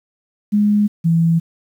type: tone pair in turn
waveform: sine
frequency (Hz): 207.7 / 165.82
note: G#3 / E3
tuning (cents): 0 / +11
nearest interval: major third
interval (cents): 389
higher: first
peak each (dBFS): -11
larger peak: neither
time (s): 0.52-0.88 / 1.04-1.4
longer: neither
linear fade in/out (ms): 20
effects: 8-bit